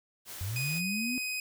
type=noise; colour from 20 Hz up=white; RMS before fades=-43 dBFS; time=0.25-0.82 s; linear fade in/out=50 ms
type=linear sweep; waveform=sine; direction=up; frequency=87 to 260 Hz; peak=-32 dBFS; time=0.41-1.18 s; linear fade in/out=0 ms
type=tone with pitch glide; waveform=sawtooth; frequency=2489 to 2508 Hz; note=D#7 to D#7; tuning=0 to +13 cents; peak=-29 dBFS; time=0.56-1.4 s; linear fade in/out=2 ms; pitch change=+13 cents; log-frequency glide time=0.67-1 s
effects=none